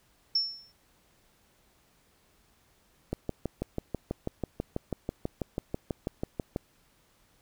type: tone with exponential decay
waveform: sine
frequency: 5400 Hz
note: E8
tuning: 41 cents sharp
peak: -21 dBFS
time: 0.35-0.72 s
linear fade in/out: 5 ms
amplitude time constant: 79 ms
type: click train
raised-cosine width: 2 ms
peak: -17 dBFS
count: 22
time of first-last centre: 3.13-6.561 s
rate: 6.12 Hz
effects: pink hiss -66 dBFS RMS until 7.41 s